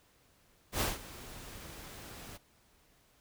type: noise with ADSR envelope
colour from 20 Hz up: pink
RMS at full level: -30 dBFS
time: 0.72-2.38 s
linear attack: 87 ms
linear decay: 170 ms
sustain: -18 dB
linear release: 19 ms
effects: pink hiss -67 dBFS RMS until 3.2 s